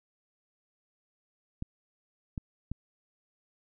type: clicks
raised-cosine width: 5 ms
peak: -22 dBFS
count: 3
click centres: 1.624 / 2.378 / 2.716 s
effects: none